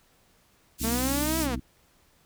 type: band-pass noise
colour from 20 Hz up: white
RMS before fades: -33 dBFS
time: 0.78-1.48 s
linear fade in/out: 50 ms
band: 4100 to 14000 Hz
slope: 12 dB/octave
type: harmonic tone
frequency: 63 Hz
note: B1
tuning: 35 cents sharp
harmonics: 1 / 2 / 3 / 4 / 5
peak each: -33 / -38 / -40 / -36 / -40 dBFS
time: 0.8-1.6 s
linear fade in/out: 10 ms
type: linear two-way sweep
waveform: sawtooth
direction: up then down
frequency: 218.5 to 330 to 218.5 Hz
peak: -23 dBFS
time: 0.83-1.56 s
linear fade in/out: 20 ms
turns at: 1.39 s
effects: pink hiss -63 dBFS RMS until 2.25 s